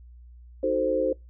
sine chord, D# diminished seventh, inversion none, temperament equal with one note detuned, 310.2 / 370 / 440 / 523.3 Hz, D#4 / F#4 / A4 / C5, -5 / 0 / 0 / 0 cents, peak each -30 / -30 / -29 / -24 dBFS, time 0.63-1.13 s, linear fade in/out 5 ms, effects noise-tail reverb RT60 0.2 s tail -24 dB re dry + added 60 Hz sine -45 dBFS peak until 1.29 s

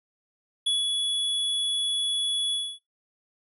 square tone with ADSR envelope, 3392 Hz, G#7, 36 cents sharp, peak -22 dBFS, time 0.66-2.79 s, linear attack 9 ms, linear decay 170 ms, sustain -3 dB, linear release 260 ms, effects noise-tail reverb RT60 0.2 s tail -21 dB re dry + resampled to 32000 Hz

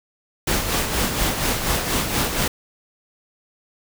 pink noise with tremolo, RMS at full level -20 dBFS, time 0.47-2.48 s, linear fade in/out 5 ms, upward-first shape sine, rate 4.2 Hz, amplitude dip 50%, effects none

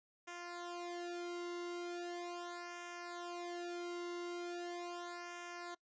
sawtooth tone with flanger, 349.2 Hz, F4, in tune, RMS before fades -45 dBFS, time 0.27-5.75 s, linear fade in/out 10 ms, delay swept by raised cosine 0.23 to 1.23 ms, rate 0.39 Hz, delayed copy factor -1, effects noise-tail reverb RT60 0.1 s tail -22 dB re dry + resampled to 16000 Hz

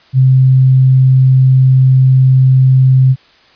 sine tone, 130.81 Hz, C3, in tune, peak -4 dBFS, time 0.13-3.16 s, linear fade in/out 50 ms, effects white hiss -46 dBFS RMS until 3.55 s + resampled to 11025 Hz

